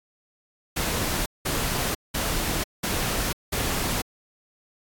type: noise bursts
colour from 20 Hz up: pink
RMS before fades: -26 dBFS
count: 5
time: 0.76-4.02 s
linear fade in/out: 10 ms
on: 500 ms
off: 190 ms
effects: AAC 64 kbps